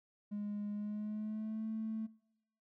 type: tone with pitch glide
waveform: triangle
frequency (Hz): 206.7 to 220.3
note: G#3 to A3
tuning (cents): -8 to +2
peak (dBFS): -34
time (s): 0.31-2.07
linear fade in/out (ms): 20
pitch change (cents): +110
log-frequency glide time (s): 0.71-1.66
effects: noise-tail reverb RT60 0.8 s tail -25 dB re dry + tanh soft clip ceiling -33 dBFS